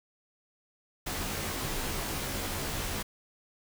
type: noise with comb filter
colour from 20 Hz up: pink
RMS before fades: -34 dBFS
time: 1.06-3.03 s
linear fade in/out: 10 ms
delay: 17 ms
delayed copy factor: -0.95
effects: none